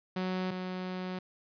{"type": "tone pair in turn", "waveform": "sawtooth", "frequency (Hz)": [185, 184.06], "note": ["F#3", "F#3"], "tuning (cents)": [0, -9], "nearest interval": "unison", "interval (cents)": 9, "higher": "first", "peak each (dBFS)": [-27, -31], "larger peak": "first", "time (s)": [[0.16, 0.51], [0.51, 1.19]], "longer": "second", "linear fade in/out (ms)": 5, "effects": ["resampled to 11025 Hz", "11-bit"]}